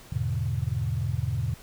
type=chord; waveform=sine; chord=E dominant seventh; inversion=none; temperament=equal; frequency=82.41 / 103.83 / 123.47 / 146.83 Hz; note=E2 / G#2 / B2 / D3; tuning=0 / 0 / 0 / 0 cents; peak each=-32 / -30 / -29 / -33 dBFS; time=0.12-1.54 s; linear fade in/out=5 ms; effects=pink hiss -50 dBFS RMS until 1.62 s